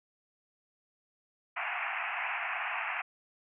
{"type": "band-pass noise", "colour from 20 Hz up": "white", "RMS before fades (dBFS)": -35, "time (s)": [1.56, 3.02], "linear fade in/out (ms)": 10, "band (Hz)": [670, 2700], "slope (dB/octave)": 96, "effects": []}